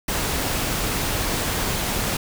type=noise; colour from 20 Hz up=pink; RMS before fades=-24 dBFS; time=0.08-2.17 s; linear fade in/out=5 ms; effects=none